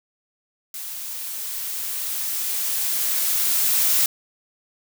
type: noise with level ramp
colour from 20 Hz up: blue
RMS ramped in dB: -33 to -18 dBFS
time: 0.74-4.06 s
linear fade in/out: 2 ms
effects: none